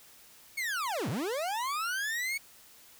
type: linear two-way sweep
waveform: 40% pulse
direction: down then up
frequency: 2241 to 98.6 to 2241 Hz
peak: -30 dBFS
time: 0.57-2.38 s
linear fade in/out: 10 ms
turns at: 1.09 s
effects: white hiss -56 dBFS RMS until 2.99 s